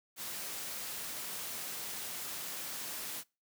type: high-pass noise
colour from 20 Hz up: white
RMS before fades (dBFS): -41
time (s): 0.16-3.24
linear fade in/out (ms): 50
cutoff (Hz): 110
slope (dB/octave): 12
effects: noise-tail reverb RT60 0.3 s tail -25 dB re dry